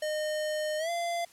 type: tone with pitch glide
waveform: square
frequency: 612 to 686.9 Hz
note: D#5 to F5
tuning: -29 to -29 cents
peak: -30 dBFS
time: 0.02-1.25 s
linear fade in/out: 5 ms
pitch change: +200 cents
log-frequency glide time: 0.78-0.9 s
effects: white hiss -57 dBFS RMS until 1.32 s + low-pass 11000 Hz 12 dB/octave